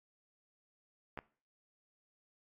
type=clicks; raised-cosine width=0.5 ms; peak=-27 dBFS; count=2; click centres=1.175 / 1.189 s; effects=noise-tail reverb RT60 0.4 s tail -20 dB re dry + AAC 64 kbps